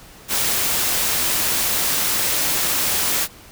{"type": "noise", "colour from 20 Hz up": "white", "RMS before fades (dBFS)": -20, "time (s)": [0.28, 3.28], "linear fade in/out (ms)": 50, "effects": ["pink hiss -44 dBFS RMS until 3.51 s"]}